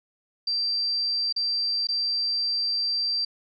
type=tone with dropouts; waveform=sine; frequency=4699 Hz; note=D8; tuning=in tune; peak=-23 dBFS; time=0.47-3.25 s; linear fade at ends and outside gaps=5 ms; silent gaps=1.326-1.362 / 1.871-1.887 s; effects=none